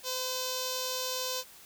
5% pulse tone with notch filter, 511 Hz, C5, 41 cents flat, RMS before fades -34 dBFS, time 0.03-1.44 s, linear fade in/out 50 ms, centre 1900 Hz, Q 0.75, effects white hiss -53 dBFS RMS until 1.65 s

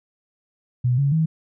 sine tone with pitch steps, 124 / 140.1 / 159.8 Hz, B2 / C#3 / D#3, +7 / +19 / +47 cents, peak -16 dBFS, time 0.84-1.26 s, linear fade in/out 10 ms, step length 140 ms, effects none

